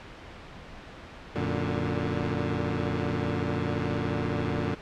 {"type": "chord", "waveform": "15% pulse", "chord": "Gb augmented", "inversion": "none", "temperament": "equal with one note detuned", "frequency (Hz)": [91.01, 116.54, 146.83], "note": ["Gb2", "Bb2", "D3"], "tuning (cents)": [-28, 0, 0], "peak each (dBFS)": -25, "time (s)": [1.35, 4.75], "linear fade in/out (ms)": 10, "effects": ["pink hiss -44 dBFS RMS until 4.81 s", "low-pass 3000 Hz 12 dB/octave"]}